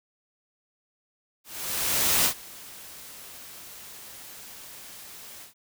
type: noise with ADSR envelope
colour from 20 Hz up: white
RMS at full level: -21 dBFS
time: 1.44-5.54 s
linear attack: 810 ms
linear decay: 86 ms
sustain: -23 dB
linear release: 120 ms
effects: none